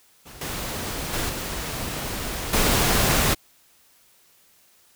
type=noise with level steps; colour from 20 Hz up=pink; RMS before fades=-43 / -30 / -26 / -30 / -20 dBFS; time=0.25-3.35 s; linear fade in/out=20 ms; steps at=0.41 / 1.13 / 1.29 / 2.53 s; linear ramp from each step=5 ms; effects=white hiss -58 dBFS RMS until 4.95 s